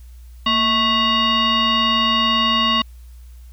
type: tone with frequency modulation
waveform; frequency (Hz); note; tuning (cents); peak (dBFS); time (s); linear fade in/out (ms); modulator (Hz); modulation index
sine; 1975.5; B6; 0; -14; 0.46-2.82; 5; 873; 2
effects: added 60 Hz sine -37 dBFS peak until 3.52 s + white hiss -57 dBFS RMS until 3.52 s